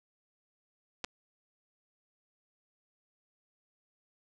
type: clicks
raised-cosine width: 0.2 ms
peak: -19 dBFS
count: 2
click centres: 1.042 / 1.046 s
effects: none